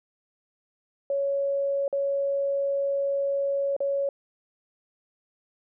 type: tone with dropouts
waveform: sine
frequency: 557 Hz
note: C#5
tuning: 8 cents sharp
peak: -23 dBFS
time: 1.1-4.09 s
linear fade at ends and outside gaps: 2 ms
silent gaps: 1.88-1.927 / 3.765-3.804 s
effects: none